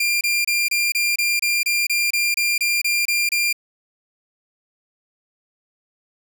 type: tone bursts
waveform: sawtooth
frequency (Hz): 2392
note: D7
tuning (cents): +31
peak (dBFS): -14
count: 15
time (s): 0-3.528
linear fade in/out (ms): 5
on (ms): 210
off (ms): 27
effects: 9-bit